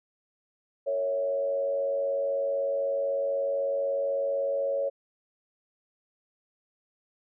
sine tone with frequency modulation, 555 Hz, C#5, 2 cents sharp, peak -25 dBFS, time 0.86-4.9 s, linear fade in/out 20 ms, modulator 96.1 Hz, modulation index 0.56, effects none

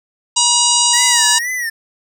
harmonic tone, 959 Hz, A#5, 49 cents sharp, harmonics 1 / 3 / 4 / 5 / 6 / 7 / 8 / 9, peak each -19 / -19 / -19 / -19 / -19 / -19 / -19 / -19 dBFS, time 0.36-1.39 s, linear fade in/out 10 ms
square tone with vibrato, 1864.7 Hz, A#6, in tune, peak -19 dBFS, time 0.93-1.7 s, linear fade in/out 10 ms, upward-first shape sine, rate 2.1 Hz, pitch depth 140 cents each way
effects none

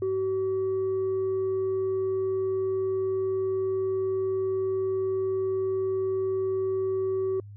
sine tone with tanh clipping, 380 Hz, F#4, 46 cents sharp, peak -25 dBFS, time 0.02-7.4 s, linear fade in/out 2 ms, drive 1 dB, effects added 102 Hz sine -41 dBFS peak until 7.56 s

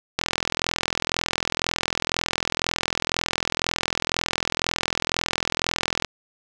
click train, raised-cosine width 0.2 ms, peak -4 dBFS, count 247, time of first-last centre 0.19-6.047 s, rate 42 Hz, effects none

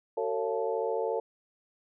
sine tone cluster, 378 / 451.8 / 555 / 687 / 872 Hz, F#4 / A4 / C#5 / F5 / A5, +37 / +46 / +2 / -29 / -16 cents, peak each -37 / -30 / -34 / -38 / -37 dBFS, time 0.17-1.2 s, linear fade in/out 5 ms, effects none

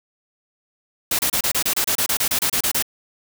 white noise bursts, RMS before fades -20 dBFS, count 16, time 1.11-2.825 s, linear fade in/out 5 ms, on 80 ms, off 29 ms, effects none

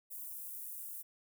white high-pass noise, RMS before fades -45 dBFS, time 0.1-1.03 s, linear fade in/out 20 ms, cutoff 10000 Hz, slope 24 dB/octave, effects none

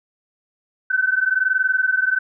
sine tone pair together, 1511 / 1532.1 Hz, F#6 / G6, +36 / -40 cents, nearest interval unison, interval 24 cents, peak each -19 dBFS, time 0.9-2.19 s, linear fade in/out 10 ms, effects none

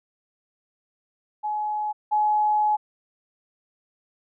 sine tone pair in turn, 846 / 846 Hz, G#5 / G#5, +32 / +32 cents, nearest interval unison, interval 0 cents, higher neither, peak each -24 / -18 dBFS, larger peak second, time 1.43-1.93 / 2.11-2.77 s, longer second, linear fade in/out 20 ms, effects none

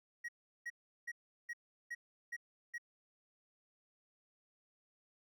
triangle tone bursts, 1900 Hz, A#6, 33 cents sharp, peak -38 dBFS, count 7, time 0.24-2.782 s, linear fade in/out 10 ms, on 46 ms, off 370 ms, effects none

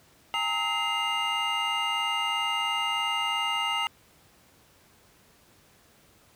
triangle tone cluster, 811 / 914 / 1283 / 2082 / 2824 Hz, G#5 / A#5 / E6 / C7 / F7, -41 / -34 / -47 / -9 / +19 cents, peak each -34 / -30 / -31 / -31 / -28 dBFS, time 0.34-3.87 s, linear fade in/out 0 ms, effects pink hiss -59 dBFS RMS until 6.35 s + high-pass 60 Hz 12 dB/octave

